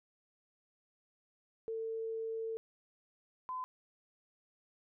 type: tone pair in turn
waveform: sine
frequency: 448.7 / 1018.4 Hz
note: A4 / C6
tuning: +34 / -47 cents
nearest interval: octave + major second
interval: 1419 cents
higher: second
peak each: -36 / -37 dBFS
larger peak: first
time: 1.68-2.57 / 3.49-3.64 s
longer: first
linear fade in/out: 0 ms
effects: none